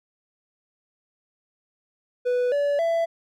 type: tone with pitch steps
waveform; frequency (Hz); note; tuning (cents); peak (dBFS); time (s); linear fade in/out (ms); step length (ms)
triangle; 493.9 / 573.9 / 666.9; B4 / D5 / E5; 0 / -40 / +20; -18; 2.25-3.06; 20; 270
effects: none